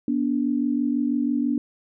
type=tone pair together; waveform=sine; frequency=242.7 / 288.8 Hz; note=B3 / D4; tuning=-30 / -29 cents; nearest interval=minor third; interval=301 cents; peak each=-23 dBFS; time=0.08-1.58 s; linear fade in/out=2 ms; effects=none